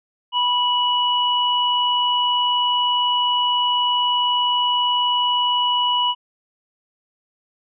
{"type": "tone pair together", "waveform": "sine", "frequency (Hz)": [980.4, 2938], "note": ["B5", "F#7"], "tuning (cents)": [-13, -13], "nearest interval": "octave + perfect fifth", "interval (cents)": 1900, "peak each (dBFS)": -19, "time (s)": [0.32, 6.15], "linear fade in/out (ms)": 50, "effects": []}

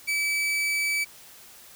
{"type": "tone", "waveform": "40% pulse", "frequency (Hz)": 2300, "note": "D7", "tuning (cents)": -37, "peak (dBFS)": -23, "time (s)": [0.07, 1.05], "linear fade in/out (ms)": 20, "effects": ["white hiss -49 dBFS RMS until 1.75 s"]}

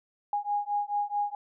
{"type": "beating tone pair", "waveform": "sine", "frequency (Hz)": [820, 824.6], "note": ["G#5", "G#5"], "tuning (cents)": [-22, -13], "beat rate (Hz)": 4.6, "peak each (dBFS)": -30, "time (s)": [0.33, 1.35], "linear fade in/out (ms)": 2, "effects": []}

